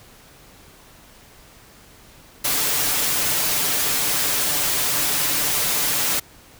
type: noise with comb filter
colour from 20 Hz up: white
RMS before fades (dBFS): -21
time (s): 2.44-6.2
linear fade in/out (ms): 10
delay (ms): 6.8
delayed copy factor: +0.55
effects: pink hiss -48 dBFS RMS until 6.59 s